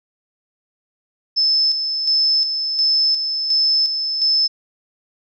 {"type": "tone with tremolo", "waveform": "sine", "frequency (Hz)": 5250, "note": "E8", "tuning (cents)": -8, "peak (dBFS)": -13, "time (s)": [1.36, 4.48], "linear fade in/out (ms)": 20, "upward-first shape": "square", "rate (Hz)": 1.4, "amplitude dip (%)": 50, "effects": []}